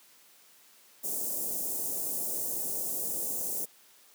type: band-stop noise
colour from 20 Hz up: white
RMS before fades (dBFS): -33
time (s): 1.03-3.66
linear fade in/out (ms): 20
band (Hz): 640 to 7200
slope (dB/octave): 24
effects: white hiss -59 dBFS RMS until 4.14 s + high-pass 200 Hz 12 dB/octave

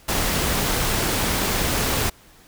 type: noise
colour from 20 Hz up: pink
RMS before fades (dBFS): -22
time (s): 0.08-2.1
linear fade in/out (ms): 10
effects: pink hiss -51 dBFS RMS until 2.47 s

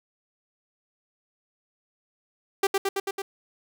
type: tone with echo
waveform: sawtooth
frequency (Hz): 392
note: G4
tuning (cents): 0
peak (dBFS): -15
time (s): 2.63-2.67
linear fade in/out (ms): 5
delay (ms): 110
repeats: 5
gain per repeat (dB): -2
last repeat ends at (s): 3.22
effects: none

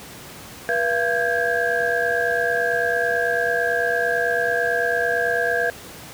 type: tone cluster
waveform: sine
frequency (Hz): 482.9 / 681 / 1590 / 1659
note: B4 / F5 / G6 / G#6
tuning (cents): -39 / -44 / +24 / -2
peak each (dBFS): -24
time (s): 0.69-5.7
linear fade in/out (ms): 0
effects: pink hiss -39 dBFS RMS until 6.13 s + high-pass 80 Hz 12 dB/octave

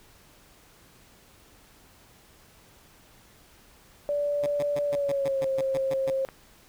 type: tone with pitch glide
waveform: sine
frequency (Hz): 580 to 534.9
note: D5 to C5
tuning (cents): -22 to +38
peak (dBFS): -24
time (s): 4.09-6.25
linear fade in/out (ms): 0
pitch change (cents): -140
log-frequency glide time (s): 4.86-5.43
type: tone bursts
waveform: 10% pulse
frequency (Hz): 144.4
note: D3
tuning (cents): -29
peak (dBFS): -25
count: 11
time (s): 4.43-6.104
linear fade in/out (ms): 2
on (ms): 34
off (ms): 130
type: click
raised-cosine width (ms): 0.5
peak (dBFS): -24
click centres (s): 6.288
effects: pink hiss -56 dBFS RMS until 6.68 s

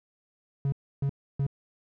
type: tone bursts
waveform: triangle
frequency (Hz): 138.59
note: C#3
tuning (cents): 0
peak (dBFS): -22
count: 3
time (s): 0.65-1.466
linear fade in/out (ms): 2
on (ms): 72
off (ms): 300
effects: none

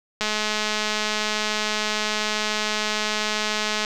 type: click train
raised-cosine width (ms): 0.2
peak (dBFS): -7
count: 776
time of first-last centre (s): 0.21-3.848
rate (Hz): 213
effects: none

